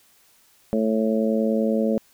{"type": "harmonic tone", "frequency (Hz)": 110.3, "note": "A2", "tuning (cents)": 5, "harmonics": [2, 3, 4, 5, 6], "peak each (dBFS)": [-21, -30, -26, -25, -34], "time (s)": [0.73, 1.98], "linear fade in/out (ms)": 0, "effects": ["white hiss -58 dBFS RMS until 2.13 s"]}